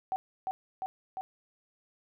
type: tone with echo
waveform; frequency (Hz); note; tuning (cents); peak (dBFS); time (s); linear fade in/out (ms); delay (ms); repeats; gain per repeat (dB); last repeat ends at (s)
sine; 759; F#5; +44; -28; 0.12-0.16; 0; 350; 3; -2; 1.21
effects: none